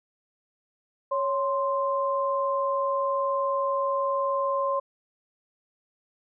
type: tone pair together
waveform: sine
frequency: 554.4 / 1046.5 Hz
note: C#5 / C6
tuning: 0 / 0 cents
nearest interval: major seventh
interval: 1100 cents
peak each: -26 dBFS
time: 1.11-4.8 s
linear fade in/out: 10 ms
effects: none